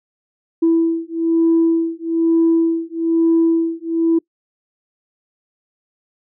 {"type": "beating tone pair", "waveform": "sine", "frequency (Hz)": [329.6, 330.7], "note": ["E4", "E4"], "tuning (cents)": [0, 6], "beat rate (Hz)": 1.1, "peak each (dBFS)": -15, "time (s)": [0.62, 4.19], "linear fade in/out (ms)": 10, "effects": ["noise-tail reverb RT60 0.1 s tail -24 dB re dry", "tanh soft clip ceiling -7 dBFS"]}